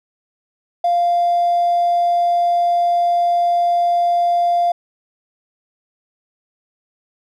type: tone with hard clipping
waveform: triangle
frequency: 696 Hz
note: F5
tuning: 6 cents flat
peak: -13 dBFS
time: 0.84-4.72 s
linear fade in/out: 5 ms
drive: 3 dB
effects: none